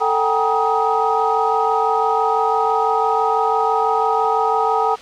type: tone cluster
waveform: sine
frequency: 444.5 / 763 / 809 / 949 / 1256 Hz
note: A4 / G5 / G#5 / A#5 / D#6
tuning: +18 / -47 / -46 / +31 / +16 cents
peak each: -21 dBFS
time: 0-4.96 s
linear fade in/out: 20 ms
effects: white hiss -37 dBFS RMS until 5.01 s + low-pass 4000 Hz 12 dB/octave